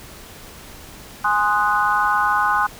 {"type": "chord", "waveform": "sine", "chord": "Ab dominant seventh", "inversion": "none", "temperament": "equal", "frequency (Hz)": [830.6, 1046.5, 1244.5, 1480], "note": ["Ab5", "C6", "Eb6", "Gb6"], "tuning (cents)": [0, 0, 0, 0], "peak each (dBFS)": -21, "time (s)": [1.24, 2.67], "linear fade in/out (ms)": 10, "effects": ["pink hiss -40 dBFS RMS until 2.79 s"]}